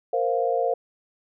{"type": "chord", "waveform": "sine", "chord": "Bb suspended second", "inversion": "none", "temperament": "just", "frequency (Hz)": [466.2, 524.4, 699.2], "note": ["Bb4", "C5", "F5"], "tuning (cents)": [0, 4, 2], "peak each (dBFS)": -25, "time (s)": [0.13, 0.74], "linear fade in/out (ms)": 5, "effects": []}